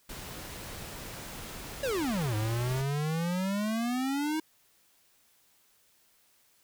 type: noise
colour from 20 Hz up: pink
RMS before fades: -42 dBFS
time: 0.09-2.82 s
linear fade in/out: 5 ms
type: exponential two-way sweep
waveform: square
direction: down then up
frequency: 578 to 104.9 to 319.4 Hz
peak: -29 dBFS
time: 1.83-4.4 s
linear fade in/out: 5 ms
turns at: 2.35 s
effects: white hiss -66 dBFS RMS until 6.63 s